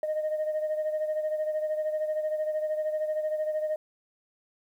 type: beating tone pair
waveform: sine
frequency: 615 / 628 Hz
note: D#5 / D#5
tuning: -20 / +16 cents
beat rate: 13 Hz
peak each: -26 / -33 dBFS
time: 0.03-3.76 s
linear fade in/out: 2 ms
effects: tanh soft clip ceiling -23 dBFS + 10-bit